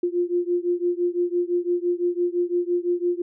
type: beating tone pair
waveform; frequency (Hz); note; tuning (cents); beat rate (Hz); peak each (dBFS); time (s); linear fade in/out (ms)
sine; 349.2 / 355.1; F4 / F4; 0 / +29; 5.9; -23 / -24; 0.03-3.22; 5
effects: none